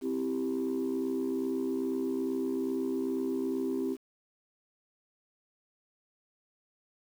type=chord; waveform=sine; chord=C major; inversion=none; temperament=equal; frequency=261.6 / 329.6 / 392 Hz; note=C4 / E4 / G4; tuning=0 / 0 / 0 cents; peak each=-31 / -34 / -32 dBFS; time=0.01-3.97 s; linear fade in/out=50 ms; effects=tanh soft clip ceiling -24 dBFS + 9-bit